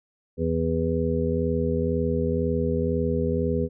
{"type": "harmonic tone", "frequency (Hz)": 82, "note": "E2", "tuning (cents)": -9, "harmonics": [1, 2, 3, 5, 6], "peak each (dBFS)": [-28, -28, -28, -28, -28], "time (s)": [0.37, 3.69], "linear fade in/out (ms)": 50, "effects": []}